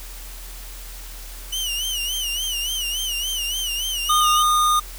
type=tone with vibrato; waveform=sawtooth; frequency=2960 Hz; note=F#7; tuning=in tune; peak=-20 dBFS; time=1.52-4.43 s; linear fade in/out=10 ms; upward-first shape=sine; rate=3.5 Hz; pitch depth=110 cents each way
type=tone; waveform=square; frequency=1223 Hz; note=D#6; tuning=30 cents flat; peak=-16 dBFS; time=4.09-4.8 s; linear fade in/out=10 ms
effects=added 41 Hz sine -35 dBFS peak until 4.98 s + white hiss -40 dBFS RMS until 4.98 s